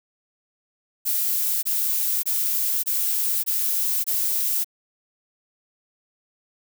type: noise bursts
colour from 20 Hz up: violet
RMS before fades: -23 dBFS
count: 6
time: 1.05-4.645 s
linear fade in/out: 20 ms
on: 580 ms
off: 23 ms
effects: none